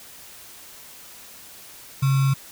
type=tone with sample-and-hold; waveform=sine; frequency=135.7 Hz; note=C#3; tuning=36 cents flat; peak=-16 dBFS; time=2.02-2.34 s; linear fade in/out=10 ms; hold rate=1225 Hz; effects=white hiss -44 dBFS RMS until 2.51 s